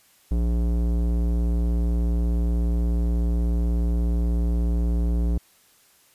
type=tone with low-pass filter; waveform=square; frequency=58.27 Hz; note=A#1; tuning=in tune; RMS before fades=-22 dBFS; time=0.31-5.38 s; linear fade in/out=5 ms; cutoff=390 Hz; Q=0.68; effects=white hiss -58 dBFS RMS until 6.14 s + resampled to 32000 Hz